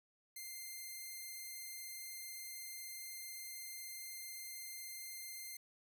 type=tone; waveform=5% pulse; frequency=2097 Hz; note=C7; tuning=3 cents sharp; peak=-36 dBFS; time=0.36-5.57 s; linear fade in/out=5 ms; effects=none